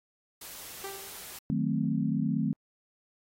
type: noise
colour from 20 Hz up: white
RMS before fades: -44 dBFS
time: 0.41-1.39 s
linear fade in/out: 5 ms
type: tone with exponential decay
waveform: sawtooth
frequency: 392 Hz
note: G4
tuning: in tune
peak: -32 dBFS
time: 0.84-1.3 s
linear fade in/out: 2 ms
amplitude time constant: 100 ms
type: chord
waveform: sine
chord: D# diminished seventh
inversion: none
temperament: equal with one note detuned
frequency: 155.56 / 184.36 / 220 / 261.6 Hz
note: D#3 / F#3 / A3 / C4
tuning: 0 / -6 / 0 / 0 cents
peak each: -31 / -33 / -30 / -32 dBFS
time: 1.5-2.53 s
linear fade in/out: 0 ms
effects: AAC 48 kbps

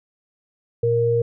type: tone pair together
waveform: sine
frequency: 117.1 / 468.4 Hz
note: A#2 / A#4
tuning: +8 / +8 cents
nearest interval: 2 octaves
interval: 2400 cents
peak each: -22 / -17 dBFS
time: 0.83-1.22 s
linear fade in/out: 5 ms
effects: none

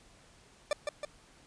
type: tone with echo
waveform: 40% pulse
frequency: 591 Hz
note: D5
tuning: 11 cents sharp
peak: -26 dBFS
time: 0.71-0.73 s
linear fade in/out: 2 ms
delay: 160 ms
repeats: 2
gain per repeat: -4 dB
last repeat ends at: 1.05 s
effects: pink hiss -60 dBFS RMS until 1.46 s + resampled to 22050 Hz

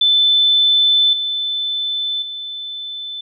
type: tone with level steps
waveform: sine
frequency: 3520 Hz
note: A7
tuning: in tune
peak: -10 / -18 / -25 dBFS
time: 0.01-3.21 s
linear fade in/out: 5 ms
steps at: 1.13 / 2.22 s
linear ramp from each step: 2 ms
effects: none

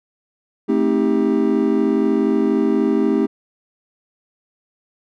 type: chord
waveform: triangle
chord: A half-diminished seventh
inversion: none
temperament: just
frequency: 220 / 264 / 316.8 / 396 Hz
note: A3 / C4 / Eb4 / G4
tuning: 0 / +16 / +31 / +18 cents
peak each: -18 dBFS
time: 0.68-3.27 s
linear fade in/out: 20 ms
effects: none

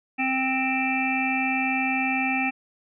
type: harmonic tone with a mistuned harmonic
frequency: 262 Hz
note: C4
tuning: 2 cents sharp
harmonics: 1 / 3 / 5 / 7 / 9 / 10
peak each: -27 / -28 / -39 / -34 / -27 / -29 dBFS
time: 0.18-2.51 s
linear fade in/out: 20 ms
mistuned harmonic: 10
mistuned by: +19 cents
effects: none

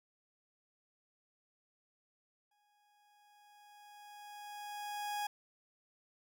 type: tone with exponential growth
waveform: 40% pulse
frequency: 828 Hz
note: G#5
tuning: 5 cents flat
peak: -34 dBFS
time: 2.51-5.27 s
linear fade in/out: 5 ms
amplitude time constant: 600 ms
effects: none

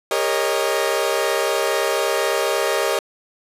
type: chord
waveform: sawtooth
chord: Eb dominant seventh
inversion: first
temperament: equal with one note detuned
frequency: 402.3 / 466.2 / 554.4 / 622.3 Hz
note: G4 / Bb4 / Db5 / Eb5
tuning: +45 / 0 / 0 / 0 cents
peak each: -20 dBFS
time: 0.11-2.99 s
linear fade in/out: 2 ms
effects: resampled to 32000 Hz + 7-bit

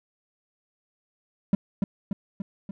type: tone with echo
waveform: triangle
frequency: 196 Hz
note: G3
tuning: in tune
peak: -14 dBFS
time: 1.53-1.55 s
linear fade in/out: 2 ms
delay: 290 ms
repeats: 4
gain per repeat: -4 dB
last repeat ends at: 2.71 s
effects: none

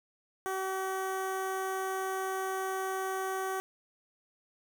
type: tone with notch filter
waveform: 15% pulse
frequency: 380.6 Hz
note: F#4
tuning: 49 cents sharp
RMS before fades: -34 dBFS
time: 0.46-3.6 s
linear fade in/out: 0 ms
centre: 4100 Hz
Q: 1.1
effects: none

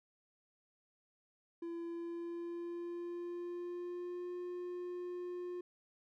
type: tone with pitch glide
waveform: triangle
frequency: 338.3 to 356.1 Hz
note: E4 to F4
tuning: +45 to +34 cents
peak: -38 dBFS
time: 1.62-5.61 s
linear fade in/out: 5 ms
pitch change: +89 cents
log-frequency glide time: 1.84-4.33 s
effects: none

